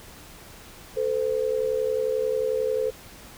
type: tone pair together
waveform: sine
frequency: 440 / 511.2 Hz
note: A4 / C5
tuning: 0 / -40 cents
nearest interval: minor third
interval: 260 cents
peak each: -25 dBFS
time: 0.96-2.91 s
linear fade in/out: 20 ms
effects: pink hiss -46 dBFS RMS until 3.37 s